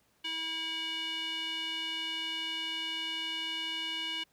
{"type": "tone with band-pass filter", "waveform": "square", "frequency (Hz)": 324, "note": "E4", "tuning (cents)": -30, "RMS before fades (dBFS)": -36, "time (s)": [0.24, 4.24], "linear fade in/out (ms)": 10, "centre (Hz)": 2900, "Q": 4.6, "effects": ["pink hiss -70 dBFS RMS until 4.32 s", "high-pass 80 Hz 12 dB/octave"]}